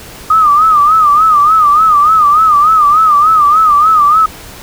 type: tone with vibrato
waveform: sine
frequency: 1229 Hz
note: D#6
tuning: 22 cents flat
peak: -4 dBFS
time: 0.3-4.26 s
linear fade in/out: 5 ms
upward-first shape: sine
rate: 3.4 Hz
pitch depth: 110 cents each way
effects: pink hiss -31 dBFS RMS until 4.62 s